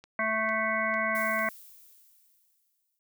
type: click train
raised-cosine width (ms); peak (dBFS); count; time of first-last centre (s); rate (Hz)
0.2; -31; 4; 0.04-1.391; 2.22
type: harmonic tone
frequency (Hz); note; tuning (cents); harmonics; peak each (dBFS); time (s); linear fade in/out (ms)
220; A3; 0; 1 / 3 / 5 / 7 / 9 / 10; -37 / -32 / -32 / -33 / -31 / -35; 0.19-1.49; 2
type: noise with exponential decay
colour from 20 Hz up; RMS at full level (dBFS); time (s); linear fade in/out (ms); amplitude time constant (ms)
violet; -40; 1.15-2.99; 1; 400
effects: none